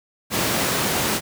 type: high-pass noise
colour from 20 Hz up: pink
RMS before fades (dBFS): -22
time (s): 0.3-1.21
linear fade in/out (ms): 50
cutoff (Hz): 130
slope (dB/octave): 12
effects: none